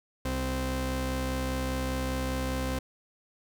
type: tone pair together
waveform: sawtooth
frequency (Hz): 65 / 260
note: C2 / C4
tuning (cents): -11 / -11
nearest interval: 2 octaves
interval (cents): 2400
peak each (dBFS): -27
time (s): 0.25-2.79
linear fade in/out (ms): 5
effects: none